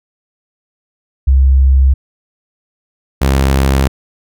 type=tone pair in turn; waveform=sine / sawtooth; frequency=66.7 / 67.44 Hz; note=C2 / C#2; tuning=+34 / -47 cents; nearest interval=unison; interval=19 cents; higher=second; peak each=-5 dBFS; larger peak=neither; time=1.27-1.94 / 3.21-3.88 s; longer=neither; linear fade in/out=10 ms; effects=none